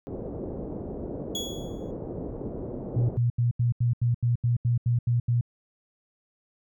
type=low-pass noise; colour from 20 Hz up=white; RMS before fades=-35 dBFS; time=0.07-3.17 s; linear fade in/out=0 ms; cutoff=500 Hz; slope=24 dB/octave
type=tone with exponential decay; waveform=30% pulse; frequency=3361 Hz; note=G#7; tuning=20 cents sharp; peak=-25 dBFS; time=1.35-1.91 s; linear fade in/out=2 ms; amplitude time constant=120 ms
type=tone bursts; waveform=sine; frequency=119.7 Hz; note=A#2; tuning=46 cents sharp; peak=-20 dBFS; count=12; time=2.96-5.411 s; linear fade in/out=5 ms; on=130 ms; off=81 ms
effects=none